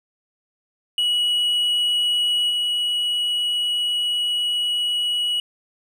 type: tone with level steps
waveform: triangle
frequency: 2923 Hz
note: F#7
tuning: 22 cents flat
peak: -16 / -18 dBFS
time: 0.98-5.4 s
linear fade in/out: 2 ms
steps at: 2.49 s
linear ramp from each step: 20 ms
effects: none